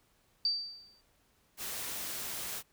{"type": "tone with exponential decay", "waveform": "sine", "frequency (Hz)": 4643, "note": "D8", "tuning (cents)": -21, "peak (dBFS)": -25, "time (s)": [0.45, 1.01], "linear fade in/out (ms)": 2, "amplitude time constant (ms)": 120}
{"type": "noise", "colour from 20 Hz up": "white", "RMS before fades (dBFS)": -39, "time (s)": [1.57, 2.63], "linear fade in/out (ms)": 50}
{"effects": ["pink hiss -70 dBFS RMS until 2.72 s"]}